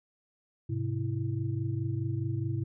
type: tone cluster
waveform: sine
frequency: 104.9 / 129.7 / 329 Hz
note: G#2 / C3 / E4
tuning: +18 / -15 / -3 cents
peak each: -32 / -32 / -38 dBFS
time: 0.69-2.64 s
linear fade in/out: 10 ms
effects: none